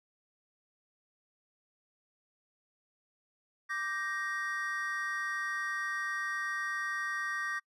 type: chord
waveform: triangle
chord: G minor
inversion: second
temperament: equal with one note detuned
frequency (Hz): 1174.7 / 1568 / 1875.5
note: D6 / G6 / Bb6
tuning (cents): 0 / 0 / +10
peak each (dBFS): -37 / -37 / -34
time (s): 3.69-7.6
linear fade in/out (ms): 20
effects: noise-tail reverb RT60 0.1 s tail -26 dB re dry + resampled to 32000 Hz